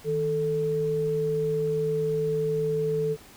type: tone pair together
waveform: sine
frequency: 157.1 / 440 Hz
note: D#3 / A4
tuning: +17 / 0 cents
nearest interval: octave + tritone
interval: 1783 cents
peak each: -30 / -24 dBFS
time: 0.04-3.17 s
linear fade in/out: 50 ms
effects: pink hiss -50 dBFS RMS until 3.36 s